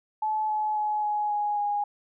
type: tone with pitch steps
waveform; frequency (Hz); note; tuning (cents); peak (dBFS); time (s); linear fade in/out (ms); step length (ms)
sine; 862 / 854.1 / 846.2 / 838.4 / 830.7 / 823.1; A5 / G#5 / G#5 / G#5 / G#5 / G#5; -36 / +48 / +32 / +16 / 0 / -16; -24; 0.22-1.84; 5; 270
effects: none